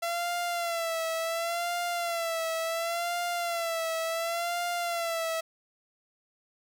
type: tone with vibrato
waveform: sawtooth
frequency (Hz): 675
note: E5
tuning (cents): +41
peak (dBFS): -25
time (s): 0.02-5.41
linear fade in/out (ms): 10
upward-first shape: sine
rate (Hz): 0.7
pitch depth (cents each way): 62
effects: none